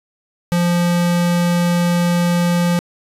square tone, 174.1 Hz, F3, 5 cents flat, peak -14 dBFS, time 0.52-2.79 s, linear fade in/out 0 ms, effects resampled to 32000 Hz + 9-bit

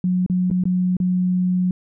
sine tone with dropouts, 181.9 Hz, F#3, 29 cents flat, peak -16 dBFS, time 0.04-1.71 s, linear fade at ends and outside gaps 2 ms, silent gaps 0.263-0.298 / 0.502-0.512 / 0.638-0.654 / 0.968-1.001 s, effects none

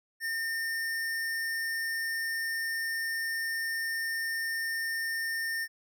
square tone, 1815 Hz, A#6, 47 cents flat, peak -31 dBFS, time 0.2-5.68 s, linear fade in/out 50 ms, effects none

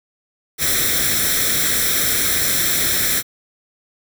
white noise with comb filter, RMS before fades -18 dBFS, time 0.58-3.23 s, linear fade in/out 50 ms, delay 0.53 ms, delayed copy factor +0.75, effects none

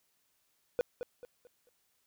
triangle tone with echo, 491.2 Hz, B4, 9 cents flat, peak -24 dBFS, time 0.79-0.81 s, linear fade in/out 0 ms, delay 220 ms, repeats 4, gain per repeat -9 dB, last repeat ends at 1.69 s, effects white hiss -75 dBFS RMS until 2.06 s

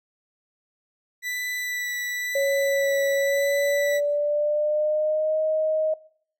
40% pulse tone with vibrato, 1975.5 Hz, B6, in tune, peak -26 dBFS, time 1.22-4.01 s, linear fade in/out 50 ms, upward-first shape sine, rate 0.97 Hz, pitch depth 12 cents each way
sine tone with pitch glide, 554.4 to 625.9 Hz, C#5 to D#5, 0 to +10 cents, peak -20 dBFS, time 2.35-5.94 s, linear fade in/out 5 ms, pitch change +210 cents, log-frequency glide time 3.18-5.39 s
effects noise-tail reverb RT60 0.6 s tail -22 dB re dry

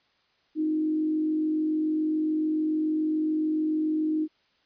sine tone with frequency modulation, 311.1 Hz, D#4, in tune, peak -23 dBFS, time 0.55-4.28 s, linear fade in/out 50 ms, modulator 47 Hz, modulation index 0.29, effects white hiss -67 dBFS RMS until 4.65 s + resampled to 11025 Hz

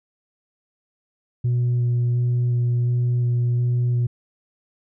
sine tone with vibrato, 121.5 Hz, B2, 28 cents flat, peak -15 dBFS, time 1.44-4.07 s, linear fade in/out 10 ms, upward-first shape square, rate 1.4 Hz, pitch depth 8 cents each way, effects tanh soft clip ceiling -16 dBFS

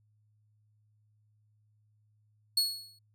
40% pulse tone with exponential decay, 4353 Hz, C#8, 32 cents flat, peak -21 dBFS, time 2.57-2.99 s, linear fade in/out 5 ms, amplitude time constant 91 ms, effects added 106 Hz sine -66 dBFS peak until 3.14 s

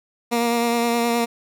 15% pulse tone with vibrato, 235.3 Hz, A#3, 16 cents sharp, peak -12 dBFS, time 0.31-1.26 s, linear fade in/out 20 ms, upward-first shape sine, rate 9.6 Hz, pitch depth 19 cents each way, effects none

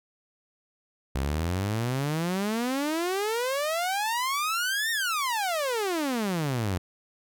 sawtooth exponential two-way sweep, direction up then down, 64.1 to 1864.7 to 86.1 Hz, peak -22 dBFS, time 1.15-6.78 s, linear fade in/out 5 ms, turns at 4.91 s, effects none

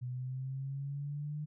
sine linear sweep, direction up, 123.6 to 151.2 Hz, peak -36 dBFS, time 0.01-1.46 s, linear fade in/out 20 ms, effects none

